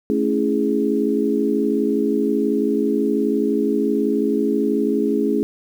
sine chord, A major seventh, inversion none, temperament equal with one note detuned, 218.5 / 277.2 / 329.6 / 415.3 Hz, A3 / C#4 / E4 / G#4, -12 / 0 / 0 / 0 cents, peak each -22 / -21 / -24 / -21 dBFS, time 0.1-5.43 s, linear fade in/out 0 ms, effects 8-bit

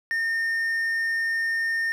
triangle tone, 1823 Hz, A#6, 39 cents flat, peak -21 dBFS, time 0.11-1.92 s, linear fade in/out 0 ms, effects none

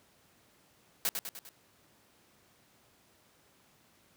white noise with echo, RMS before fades -30 dBFS, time 1.05-1.09 s, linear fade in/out 0 ms, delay 100 ms, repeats 4, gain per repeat -5 dB, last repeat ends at 1.49 s, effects pink hiss -65 dBFS RMS until 4.16 s + high-pass 100 Hz 12 dB/octave

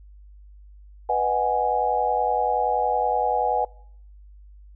sine chord, G# minor seventh, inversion first, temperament equal, 493.9 / 622.3 / 740 / 830.6 Hz, B4 / D#5 / F#5 / G#5, 0 / 0 / 0 / 0 cents, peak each -26 / -29 / -24 / -23 dBFS, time 1.09-3.65 s, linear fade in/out 5 ms, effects noise-tail reverb RT60 0.7 s tail -25 dB re dry + added 50 Hz sine -44 dBFS peak until 4.75 s

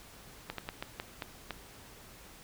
slowing click train, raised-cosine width 0.3 ms, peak -20 dBFS, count 7, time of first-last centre 0.5-1.507 s, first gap 83 ms, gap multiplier 1.28, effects pink hiss -53 dBFS RMS until 2.43 s

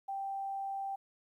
sine tone, 784 Hz, G5, in tune, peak -35 dBFS, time 0.08-0.96 s, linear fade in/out 10 ms, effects 12-bit

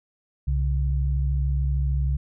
sine tone pair together, 65.45 / 138.59 Hz, C2 / C#3, +1 / 0 cents, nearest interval octave + minor second, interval 1299 cents, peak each -21 / -27 dBFS, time 0.47-2.17 s, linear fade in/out 10 ms, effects none

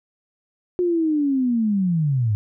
sine linear sweep, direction down, 362.5 to 100 Hz, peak -17 dBFS, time 0.79-2.35 s, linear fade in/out 0 ms, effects none

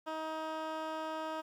15% pulse tone with band-pass filter, 315.9 Hz, D#4, 26 cents sharp, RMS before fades -39 dBFS, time 0.06-1.42 s, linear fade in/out 20 ms, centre 970 Hz, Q 0.6, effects 11-bit

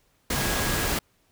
sine tone in noise, 1649 Hz, G#6, 13 cents flat, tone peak -35 dBFS, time 0.36-0.9 s, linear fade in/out 5 ms, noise pink, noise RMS -26 dBFS, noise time 0.3-0.99 s, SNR -12 dB, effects pink hiss -66 dBFS RMS until 1.31 s

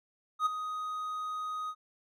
triangle tone with ADSR envelope, 1250 Hz, D#6, 8 cents sharp, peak -21 dBFS, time 0.39-1.75 s, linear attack 70 ms, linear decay 14 ms, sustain -11 dB, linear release 60 ms, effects none

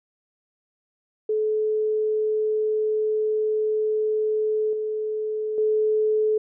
sine tone with level steps, 430.7 Hz, A4, 37 cents flat, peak -20 / -24 / -18 dBFS, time 1.29-6.38 s, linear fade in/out 5 ms, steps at 4.73 / 5.58 s, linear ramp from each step 2 ms, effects none

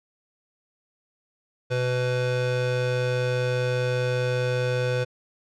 square tone pair together, 125 / 500 Hz, B2 / B4, +21 / +21 cents, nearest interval 2 octaves, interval 2400 cents, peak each -26 dBFS, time 1.7-5.05 s, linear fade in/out 20 ms, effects low-pass 5000 Hz 12 dB/octave

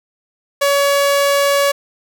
sawtooth tone, 564 Hz, C#5, 30 cents sharp, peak -8 dBFS, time 0.61-1.72 s, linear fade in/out 10 ms, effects none

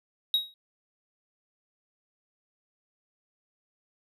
triangle tone with exponential decay, 3800 Hz, A#7, 33 cents sharp, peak -17 dBFS, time 0.34-0.54 s, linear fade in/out 1 ms, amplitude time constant 43 ms, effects none

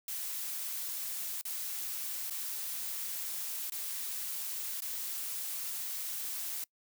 blue noise with dropouts, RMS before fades -38 dBFS, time 0.08-6.64 s, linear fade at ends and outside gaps 2 ms, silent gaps 1.413-1.452 / 2.299-2.307 / 3.699-3.72 / 4.805-4.82 s, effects noise-tail reverb RT60 0.1 s tail -24 dB re dry

